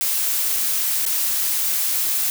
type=noise with dropouts; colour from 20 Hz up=blue; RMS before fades=-21 dBFS; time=0.01-2.3 s; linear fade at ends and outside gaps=0 ms; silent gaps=1.053-1.063 s; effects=none

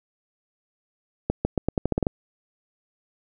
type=accelerating click train; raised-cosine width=2 ms; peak=-8 dBFS; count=10; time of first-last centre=1.3-2.068 s; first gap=150 ms; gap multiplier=0.85; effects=none

